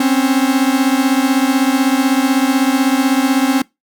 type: beating tone pair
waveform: 45% pulse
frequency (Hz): 260 / 276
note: C4 / C#4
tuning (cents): -11 / -7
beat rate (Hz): 16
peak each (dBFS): -14 / -15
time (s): 0-3.62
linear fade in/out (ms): 5
effects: noise-tail reverb RT60 0.2 s tail -23 dB re dry